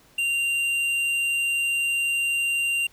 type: tone with hard clipping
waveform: sine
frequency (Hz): 2776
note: F7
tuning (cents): -11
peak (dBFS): -23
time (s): 0.18-2.87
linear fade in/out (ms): 5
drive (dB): 7
effects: pink hiss -56 dBFS RMS until 2.92 s